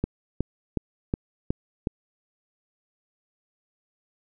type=click train; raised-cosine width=3 ms; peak=-11 dBFS; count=6; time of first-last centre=0.04-1.872 s; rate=2.73 Hz; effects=none